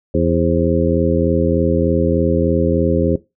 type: harmonic tone with a mistuned harmonic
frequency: 83.3 Hz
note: E2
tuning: 19 cents sharp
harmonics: 1 / 2 / 3 / 4 / 5 / 6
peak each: -20 / -20 / -20 / -20 / -20 / -20 dBFS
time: 0.14-3.16 s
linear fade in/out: 5 ms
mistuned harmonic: 6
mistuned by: +91 cents
effects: noise-tail reverb RT60 0.2 s tail -17 dB re dry